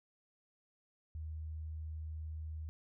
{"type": "tone", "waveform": "sine", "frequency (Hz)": 78.4, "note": "D#2", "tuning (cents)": 14, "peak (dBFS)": -40, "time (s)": [1.15, 2.69], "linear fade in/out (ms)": 0, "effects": []}